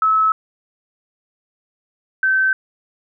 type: tone pair in turn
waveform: sine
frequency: 1297 / 1542 Hz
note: E6 / G6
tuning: -28 / -29 cents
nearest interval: minor third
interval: 299 cents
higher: second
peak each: -12 / -13 dBFS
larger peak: first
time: 0.02-0.32 / 2.23-2.53 s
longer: neither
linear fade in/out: 2 ms
effects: none